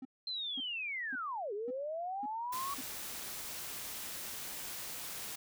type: tone bursts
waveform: triangle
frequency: 261.1 Hz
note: C4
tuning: 3 cents flat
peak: -40 dBFS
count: 6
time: 0.02-2.812 s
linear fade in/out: 5 ms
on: 32 ms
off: 520 ms
type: linear two-way sweep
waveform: sine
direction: down then up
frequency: 4160 to 392 to 1133 Hz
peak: -36 dBFS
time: 0.27-2.74 s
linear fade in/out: 2 ms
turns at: 1.53 s
type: noise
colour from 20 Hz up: white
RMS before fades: -43 dBFS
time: 2.52-5.36 s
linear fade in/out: 10 ms
effects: none